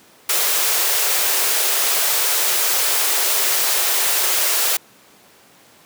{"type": "high-pass noise", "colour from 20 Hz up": "white", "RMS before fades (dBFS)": -18, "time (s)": [0.29, 4.77], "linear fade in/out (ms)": 5, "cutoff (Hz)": 350, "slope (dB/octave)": 96, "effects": ["pink hiss -49 dBFS RMS until 5.85 s", "high-pass 200 Hz 12 dB/octave"]}